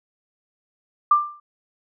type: tone with exponential decay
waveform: sine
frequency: 1186 Hz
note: D6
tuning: 17 cents sharp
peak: -9 dBFS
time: 1.11-1.4 s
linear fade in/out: 5 ms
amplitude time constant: 63 ms
effects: none